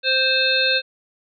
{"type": "harmonic tone", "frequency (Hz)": 523.3, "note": "C5", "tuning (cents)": 0, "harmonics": [1, 3, 5, 7, 8], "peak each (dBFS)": [-24, -22, -22, -22, -22], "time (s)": [0.03, 0.82], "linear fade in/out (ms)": 50, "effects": []}